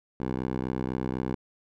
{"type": "tone with band-pass filter", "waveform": "10% pulse", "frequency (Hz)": 64, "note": "C2", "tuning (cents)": -38, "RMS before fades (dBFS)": -31, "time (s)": [0.2, 1.35], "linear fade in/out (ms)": 5, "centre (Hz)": 340, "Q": 0.5, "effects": []}